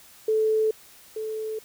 sine tone pair in turn, 436.5 / 436.5 Hz, A4 / A4, -14 / -14 cents, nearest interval unison, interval 0 cents, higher neither, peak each -19 / -28 dBFS, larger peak first, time 0.28-0.71 / 1.16-1.59 s, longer neither, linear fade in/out 5 ms, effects white hiss -51 dBFS RMS until 1.64 s

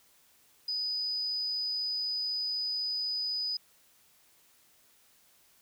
sine tone, 4978 Hz, D#8, in tune, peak -30 dBFS, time 0.68-3.57 s, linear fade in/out 5 ms, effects white hiss -64 dBFS RMS until 5.61 s

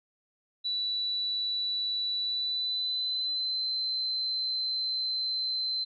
sine tone with pitch glide, 3951 to 4081 Hz, B7 to C8, 0 to -44 cents, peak -28 dBFS, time 0.64-5.85 s, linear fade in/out 20 ms, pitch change +56 cents, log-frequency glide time 2.21-3.65 s, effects none

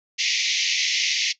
pink band-pass noise, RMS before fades -23 dBFS, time 0.18-1.33 s, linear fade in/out 20 ms, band 2000 to 6500 Hz, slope 96 dB/octave, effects noise-tail reverb RT60 0.1 s tail -17 dB re dry

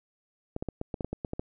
clicks, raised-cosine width 2 ms, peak -19 dBFS, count 11, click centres 0.564 / 0.625 / 0.687 / 0.814 / 0.942 / 1.008 / 1.046 / 1.13 / 1.248 / 1.334 / 1.395 s, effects none

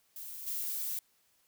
violet noise with level steps, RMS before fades -44 / -36 dBFS, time 0.16-0.99 s, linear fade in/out 2 ms, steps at 0.46 s, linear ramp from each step 20 ms, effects white hiss -71 dBFS RMS until 1.47 s

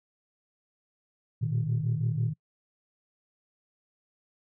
sine tone cluster, 113.3 / 119.4 / 154.5 Hz, A#2 / A#2 / D#3, -49 / +42 / -12 cents, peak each -29 dBFS, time 1.41-2.34 s, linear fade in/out 20 ms, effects noise-tail reverb RT60 0.1 s tail -26 dB re dry + tanh soft clip ceiling -19 dBFS

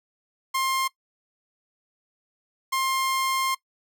sawtooth tone pair in turn, 1060 / 1060 Hz, C6 / C6, +22 / +22 cents, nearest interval unison, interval 0 cents, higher neither, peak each -19 dBFS, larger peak neither, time 0.54-0.88 / 2.72-3.55 s, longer second, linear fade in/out 10 ms, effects noise-tail reverb RT60 0.1 s tail -21 dB re dry

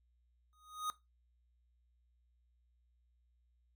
square tone with exponential growth, 1244.5 Hz, D#6, in tune, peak -34 dBFS, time 0.53-0.9 s, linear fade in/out 0 ms, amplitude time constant 80 ms, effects noise-tail reverb RT60 0.2 s tail -17 dB re dry + added 60 Hz sine -70 dBFS peak until 3.75 s

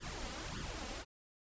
pink noise with flanger, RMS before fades -43 dBFS, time 0-1.05 s, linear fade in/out 50 ms, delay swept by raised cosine 0.61 to 4.01 ms, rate 1.7 Hz, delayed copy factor +0.75, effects resampled to 16000 Hz

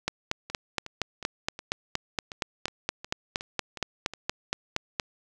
two click trains, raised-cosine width 0.2 ms, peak -21 / -9 dBFS, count 11 / 22, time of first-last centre 0.5-4.136 / 0.08-4.998 s, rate 2.75 / 4.27 Hz, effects none

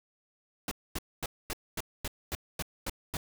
pink noise bursts, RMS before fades -34 dBFS, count 10, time 0.68-3.17 s, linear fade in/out 2 ms, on 33 ms, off 240 ms, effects none

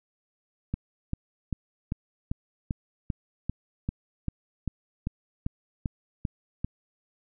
click train, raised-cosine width 5 ms, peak -16 dBFS, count 16, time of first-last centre 0.74-6.646 s, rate 2.54 Hz, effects none

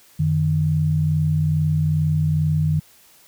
sine tone pair together, 91.66 / 154 Hz, F#2 / D#3, -16 / -17 cents, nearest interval major sixth, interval 899 cents, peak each -23 / -17 dBFS, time 0.19-2.8 s, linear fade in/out 10 ms, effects white hiss -52 dBFS RMS until 3.27 s

